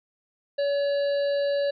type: harmonic tone with a mistuned harmonic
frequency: 567 Hz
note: C#5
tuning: 39 cents sharp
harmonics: 1 / 3 / 5 / 7 / 8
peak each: -22 / -38 / -45 / -40 / -44 dBFS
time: 0.58-1.71 s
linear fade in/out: 10 ms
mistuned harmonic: 8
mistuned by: +17 cents
effects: none